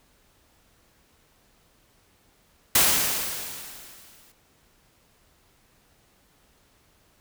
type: noise with exponential decay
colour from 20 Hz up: white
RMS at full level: -17 dBFS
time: 2.75-4.32 s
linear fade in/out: 5 ms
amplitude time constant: 340 ms
effects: pink hiss -62 dBFS RMS until 7.2 s